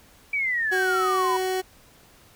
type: exponential sweep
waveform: sine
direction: down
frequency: 2332 to 971 Hz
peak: -22 dBFS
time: 0.33-1.37 s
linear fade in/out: 5 ms
type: tone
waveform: 30% pulse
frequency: 373.6 Hz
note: F#4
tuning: 17 cents sharp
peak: -21 dBFS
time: 0.71-1.62 s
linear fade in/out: 20 ms
effects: pink hiss -54 dBFS RMS until 2.35 s

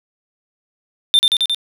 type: tone with echo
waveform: triangle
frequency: 3584 Hz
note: A7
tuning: 31 cents sharp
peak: -6 dBFS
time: 1.14-1.19 s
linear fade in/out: 0 ms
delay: 89 ms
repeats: 4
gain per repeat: -2 dB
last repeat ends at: 1.546 s
effects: none

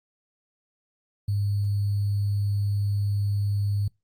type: tone with sample-and-hold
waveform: sine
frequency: 101.4 Hz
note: G#2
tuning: 41 cents flat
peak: -22 dBFS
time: 1.28-3.88 s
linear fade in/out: 5 ms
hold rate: 4410 Hz
effects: noise-tail reverb RT60 0.2 s tail -26 dB re dry + Opus 48 kbps

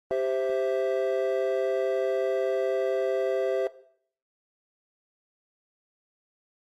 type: chord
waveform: triangle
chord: C major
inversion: second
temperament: equal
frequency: 392 / 523.3 / 659.3 Hz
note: G4 / C5 / E5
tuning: 0 / 0 / 0 cents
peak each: -26 dBFS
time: 0.11-3.67 s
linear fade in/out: 0 ms
effects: noise-tail reverb RT60 0.6 s tail -17 dB re dry + Opus 24 kbps

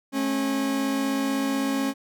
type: tone pair together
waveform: 40% pulse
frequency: 216.6 / 272.6 Hz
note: A3 / C#4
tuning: -27 / -29 cents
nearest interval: major third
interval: 398 cents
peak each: -30 / -23 dBFS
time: 0.12-1.94 s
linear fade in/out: 50 ms
effects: none

